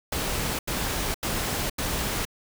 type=noise bursts; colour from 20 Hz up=pink; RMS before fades=-28 dBFS; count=4; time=0.12-2.252 s; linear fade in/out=5 ms; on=470 ms; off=84 ms; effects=none